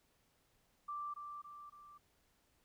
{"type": "tone with echo", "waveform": "sine", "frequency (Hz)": 1174.7, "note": "D6", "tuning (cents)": 0, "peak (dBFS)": -40, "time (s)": [0.88, 1.14], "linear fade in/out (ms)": 10, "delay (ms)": 280, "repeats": 3, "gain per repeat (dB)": -5, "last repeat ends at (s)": 1.98, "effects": ["pink hiss -75 dBFS RMS until 2.64 s"]}